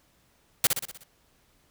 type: noise with echo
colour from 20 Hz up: white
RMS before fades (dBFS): -20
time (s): 0.64-0.67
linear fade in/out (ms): 2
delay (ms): 61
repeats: 6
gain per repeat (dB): -5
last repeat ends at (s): 1.036
effects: pink hiss -65 dBFS RMS until 1.7 s